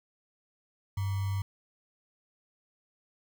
sine tone with sample-and-hold, 98 Hz, G2, in tune, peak -28 dBFS, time 0.97-1.42 s, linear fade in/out 5 ms, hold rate 1050 Hz, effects none

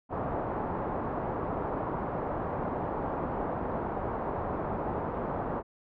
white low-pass noise, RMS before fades -33 dBFS, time 0.09-5.63 s, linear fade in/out 50 ms, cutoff 990 Hz, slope 24 dB/octave, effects none

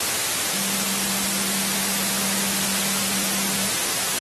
sine tone in noise, 196 Hz, G3, in tune, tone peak -32 dBFS, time 0.54-3.69 s, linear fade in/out 5 ms, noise white, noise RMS -23 dBFS, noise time 0-4.19 s, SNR -12 dB, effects high-pass 100 Hz 12 dB/octave + AAC 32 kbps

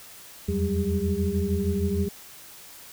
sine tone cluster, 81 / 87.6 / 187.8 / 200.2 / 403.2 Hz, E2 / F2 / F#3 / G3 / G4, -30 / +6 / +26 / +37 / +49 cents, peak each -29 dBFS, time 0.48-2.09 s, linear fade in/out 10 ms, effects white hiss -46 dBFS RMS until 2.92 s

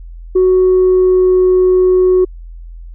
sine tone with pitch glide, 370.5 to 368.2 Hz, F#4 to F#4, +2 to -8 cents, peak -5 dBFS, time 0.35-2.25 s, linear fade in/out 10 ms, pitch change -10 cents, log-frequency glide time 0.6-1.43 s, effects tanh soft clip ceiling -4 dBFS + added 42 Hz sine -28 dBFS peak until 2.94 s

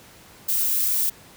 violet noise, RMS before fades -22 dBFS, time 0.48-1.1 s, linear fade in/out 10 ms, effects pink hiss -48 dBFS RMS until 1.36 s + high-pass 60 Hz 12 dB/octave

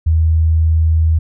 sine tone, 80.3 Hz, E2, 45 cents flat, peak -9 dBFS, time 0.06-1.19 s, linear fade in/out 10 ms, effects none

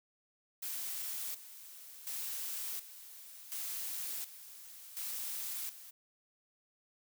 blue noise with tremolo, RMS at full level -40 dBFS, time 0.62-5.91 s, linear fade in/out 10 ms, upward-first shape square, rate 0.69 Hz, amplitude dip 75%, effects none

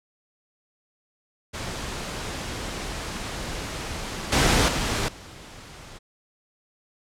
pink noise with level steps, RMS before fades -32 / -19 / -25 / -43 dBFS, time 1.53-5.99 s, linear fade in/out 20 ms, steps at 4.32 / 4.68 / 5.08 s, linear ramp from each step 5 ms, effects low-pass 8000 Hz 12 dB/octave

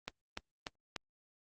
click train, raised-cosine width 0.2 ms, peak -20 dBFS, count 4, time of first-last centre 0.08-0.962 s, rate 3.4 Hz, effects Opus 32 kbps

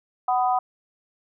harmonic tone, 249.3 Hz, B3, 16 cents sharp, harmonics 3 / 4 / 5, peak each -20 / -26 / -28 dBFS, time 0.28-0.59 s, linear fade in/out 5 ms, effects none

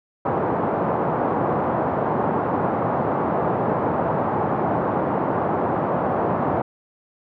white band-pass noise, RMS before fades -22 dBFS, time 0.25-6.62 s, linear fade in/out 5 ms, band 100 to 980 Hz, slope 24 dB/octave, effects none

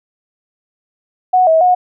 sine tone with pitch steps, 737 / 644 / 726 Hz, F#5 / E5 / F#5, -7 / -41 / -33 cents, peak -7 dBFS, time 1.33-1.75 s, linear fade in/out 10 ms, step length 140 ms, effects none

